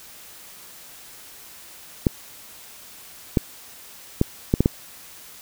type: clicks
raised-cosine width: 3 ms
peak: -3 dBFS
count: 6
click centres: 2.068 / 3.372 / 4.214 / 4.539 / 4.606 / 4.659 s
effects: white hiss -44 dBFS RMS until 5.41 s